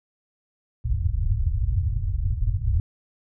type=low-pass noise; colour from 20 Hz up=white; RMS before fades=-23 dBFS; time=0.84-2.8 s; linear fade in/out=2 ms; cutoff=110 Hz; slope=48 dB/octave; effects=none